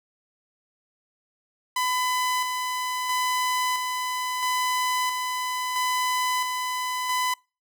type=tone with tremolo; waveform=sawtooth; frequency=1005 Hz; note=B5; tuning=30 cents sharp; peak=-19 dBFS; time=1.76-7.34 s; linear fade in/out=5 ms; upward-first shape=square; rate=0.75 Hz; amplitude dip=35%; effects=noise-tail reverb RT60 0.3 s tail -26 dB re dry